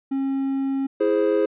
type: tone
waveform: triangle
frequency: 270.9 Hz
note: C#4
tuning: 40 cents flat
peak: -19 dBFS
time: 0.11-0.87 s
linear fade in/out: 10 ms
type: chord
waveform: triangle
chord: E augmented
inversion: none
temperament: equal with one note detuned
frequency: 329.6 / 417 / 523.3 Hz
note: E4 / G#4 / B#4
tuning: 0 / +7 / 0 cents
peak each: -21 / -18 / -20 dBFS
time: 1-1.46 s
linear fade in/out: 10 ms
effects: tanh soft clip ceiling -6 dBFS + resampled to 8000 Hz